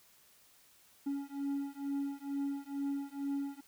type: beating tone pair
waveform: triangle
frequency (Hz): 278.7 / 280.9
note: C#4 / C#4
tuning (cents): +9 / +23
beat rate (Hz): 2.2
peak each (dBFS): -36 / -36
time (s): 1.06-3.61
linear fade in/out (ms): 10
effects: white hiss -64 dBFS RMS until 3.67 s